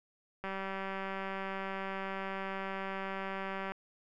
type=click train; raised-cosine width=0.5 ms; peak=-24 dBFS; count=634; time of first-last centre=0.44-3.72 s; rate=193 Hz; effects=none